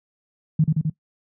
sine tone with echo, 155.56 Hz, D#3, in tune, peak -12 dBFS, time 0.59-0.64 s, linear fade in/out 5 ms, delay 86 ms, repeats 3, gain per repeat -2 dB, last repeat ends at 0.898 s, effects noise-tail reverb RT60 0.1 s tail -19 dB re dry + high-pass 100 Hz 12 dB/octave

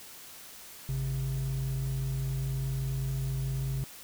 triangle tone pair together, 52.97 / 133.9 Hz, G#1 / C3, +35 / +40 cents, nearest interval octave + major third, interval 1605 cents, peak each -33 / -27 dBFS, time 0.89-3.84 s, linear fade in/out 0 ms, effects tanh soft clip ceiling -23 dBFS + white hiss -48 dBFS RMS until 4.03 s

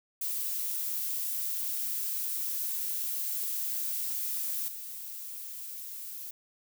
violet noise with level steps, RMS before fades -33 / -41 dBFS, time 0.21-6.31 s, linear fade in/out 5 ms, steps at 4.68 s, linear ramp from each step 2 ms, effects none

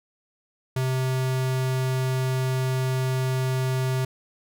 square tone, 130 Hz, C3, 11 cents flat, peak -23 dBFS, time 0.76-4.05 s, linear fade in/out 5 ms, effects none

